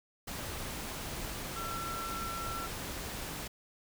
sine tone in noise, 1348 Hz, E6, 38 cents sharp, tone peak -38 dBFS, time 1.56-2.67 s, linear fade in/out 10 ms, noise pink, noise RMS -40 dBFS, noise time 0.27-3.48 s, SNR -1 dB, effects none

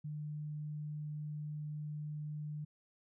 sine tone, 150.3 Hz, D3, 40 cents sharp, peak -39 dBFS, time 0.04-2.65 s, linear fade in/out 10 ms, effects none

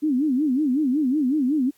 sine tone with vibrato, 278 Hz, C#4, 5 cents sharp, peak -18 dBFS, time 0.02-1.71 s, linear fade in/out 20 ms, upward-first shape sine, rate 5.4 Hz, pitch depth 210 cents each way, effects white hiss -62 dBFS RMS until 1.77 s + AAC 64 kbps

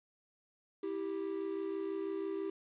triangle tone pair together, 325.9 / 392 Hz, E4 / G4, -20 / 0 cents, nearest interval minor third, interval 320 cents, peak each -38 / -35 dBFS, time 0.83-2.5 s, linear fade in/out 5 ms, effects resampled to 8000 Hz + 10-bit

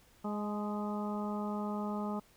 harmonic tone with a mistuned harmonic, 207.7 Hz, G#3, in tune, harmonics 1 / 2 / 3 / 4 / 5 / 6, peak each -35 / -43 / -44 / -43 / -47 / -45 dBFS, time 0.24-2.2 s, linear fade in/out 10 ms, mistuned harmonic 4, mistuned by +23 cents, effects pink hiss -64 dBFS RMS until 2.36 s

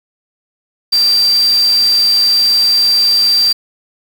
sine tone in noise, 4699 Hz, D8, in tune, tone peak -8 dBFS, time 0.92-3.53 s, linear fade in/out 10 ms, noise white, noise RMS -26 dBFS, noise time 0.92-3.53 s, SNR +15 dB, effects none

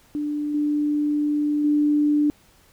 sine tone with level steps, 295.8 Hz, D4, 13 cents sharp, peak -23 / -19 / -16 dBFS, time 0.15-2.3 s, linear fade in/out 0 ms, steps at 0.54 / 1.64 s, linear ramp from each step 5 ms, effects pink hiss -56 dBFS RMS until 2.72 s

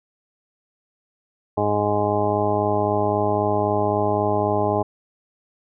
harmonic tone, 103.8 Hz, G#2, in tune, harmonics 1 / 2 / 3 / 4 / 5 / 6 / 7 / 8 / 10, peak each -27 / -30 / -28 / -24 / -36 / -24 / -31 / -24 / -30 dBFS, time 1.57-4.83 s, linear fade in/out 10 ms, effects none

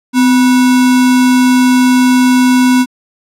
sine tone with sample-and-hold, 253.9 Hz, B3, 48 cents sharp, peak -5 dBFS, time 0.13-2.86 s, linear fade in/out 50 ms, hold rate 1225 Hz, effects low-pass 12000 Hz 12 dB/octave

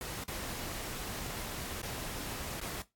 pink noise with dropouts, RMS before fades -40 dBFS, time 0.01-2.82 s, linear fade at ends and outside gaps 1 ms, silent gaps 0.238-0.281 / 1.817-1.83 / 2.599-2.613 s, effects noise-tail reverb RT60 0.2 s tail -17 dB re dry + AAC 64 kbps

